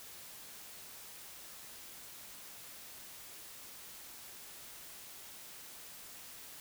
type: silence
effects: white hiss -51 dBFS RMS until 6.6 s